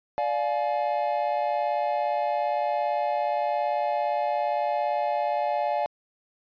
triangle chord, D diminished, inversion none, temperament just, 587.3 / 704.8 / 845.8 Hz, D5 / F5 / Ab5, 0 / +16 / +31 cents, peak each -26 dBFS, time 0.18-5.86 s, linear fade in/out 0 ms, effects resampled to 11025 Hz

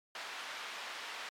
pink band-pass noise, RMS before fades -44 dBFS, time 0.15-1.29 s, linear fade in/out 2 ms, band 1000 to 4000 Hz, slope 12 dB/octave, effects MP3 96 kbps

